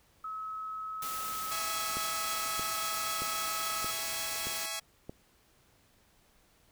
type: tone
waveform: sine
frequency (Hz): 1287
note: E6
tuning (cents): -42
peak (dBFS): -36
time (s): 0.24-3.91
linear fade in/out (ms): 5
type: noise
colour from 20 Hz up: white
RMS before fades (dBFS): -40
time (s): 1.02-4.66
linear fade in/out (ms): 2
type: chord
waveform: 5% pulse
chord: C# minor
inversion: first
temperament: equal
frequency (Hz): 659.3 / 830.6 / 1108.7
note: E5 / G#5 / C#6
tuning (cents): 0 / 0 / 0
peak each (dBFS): -28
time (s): 1.51-4.8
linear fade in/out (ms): 10
type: click train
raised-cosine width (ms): 2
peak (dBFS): -27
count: 6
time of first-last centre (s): 1.97-5.095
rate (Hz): 1.6
effects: pink hiss -66 dBFS RMS until 6.71 s